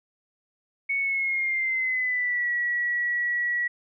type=tone with pitch glide; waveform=sine; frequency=2217 to 1930 Hz; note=C#7 to B6; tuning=0 to -40 cents; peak=-23 dBFS; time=0.89-3.68 s; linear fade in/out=10 ms; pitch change=-240 cents; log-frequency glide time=0.99-2.5 s; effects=none